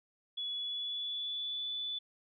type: tone with pitch glide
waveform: sine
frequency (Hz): 3399 to 3478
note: G#7 to A7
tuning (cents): +39 to -21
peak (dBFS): -35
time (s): 0.37-1.99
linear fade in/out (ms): 10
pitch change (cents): +40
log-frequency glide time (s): 0.54-1.71
effects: none